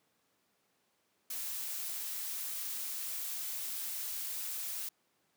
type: noise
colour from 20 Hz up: blue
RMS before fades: -39 dBFS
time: 1.3-4.89 s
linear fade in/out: 5 ms
effects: pink hiss -75 dBFS RMS until 5.36 s + high-pass 200 Hz 12 dB/octave